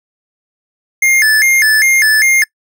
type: tone with vibrato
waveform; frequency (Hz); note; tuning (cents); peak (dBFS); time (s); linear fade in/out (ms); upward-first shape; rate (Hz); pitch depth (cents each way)
square; 1923; B6; -47; -8; 1.02-2.44; 5; square; 2.5; 170
effects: noise-tail reverb RT60 0.1 s tail -24 dB re dry